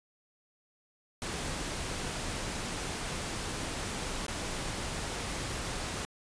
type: noise with dropouts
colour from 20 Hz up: pink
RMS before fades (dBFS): -36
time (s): 1.22-6.05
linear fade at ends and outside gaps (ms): 0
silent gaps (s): 4.265-4.282
effects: resampled to 22050 Hz